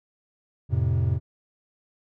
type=chord; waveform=triangle; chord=F major; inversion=none; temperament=equal; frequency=87.31 / 110 / 130.81 Hz; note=F2 / A2 / C3; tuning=0 / 0 / 0 cents; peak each=-23 / -23 / -23 dBFS; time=0.69-1.2 s; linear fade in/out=50 ms; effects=none